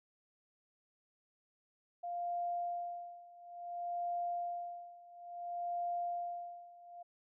sine tone with tremolo, 698.5 Hz, F5, in tune, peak -34 dBFS, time 2.03-7.03 s, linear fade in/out 10 ms, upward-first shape sine, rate 0.58 Hz, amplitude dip 90%, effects none

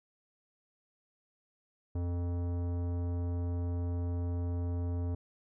sine tone with tanh clipping, 87.31 Hz, F2, in tune, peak -33 dBFS, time 1.95-5.15 s, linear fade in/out 5 ms, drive 16 dB, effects none

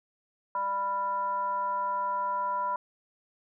sine tone with frequency modulation, 987.8 Hz, B5, in tune, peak -27 dBFS, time 0.55-2.76 s, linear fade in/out 2 ms, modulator 392 Hz, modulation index 0.51, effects none

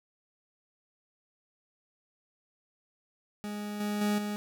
40% pulse tone with level steps, 207.7 Hz, G#3, in tune, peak -34 / -29 / -25 / -31 dBFS, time 3.44-4.36 s, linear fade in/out 0 ms, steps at 3.8 / 4.01 / 4.18 s, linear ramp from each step 5 ms, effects none

